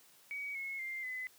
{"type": "tone with pitch steps", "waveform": "sine", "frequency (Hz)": [2262, 2179, 2098, 2021], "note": ["C#7", "C#7", "C7", "B6"], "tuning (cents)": [34, -30, 4, 39], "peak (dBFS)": -38, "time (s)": [0.31, 1.27], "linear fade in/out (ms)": 0, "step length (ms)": 240, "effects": ["white hiss -63 dBFS RMS until 1.38 s", "high-pass 100 Hz 12 dB/octave"]}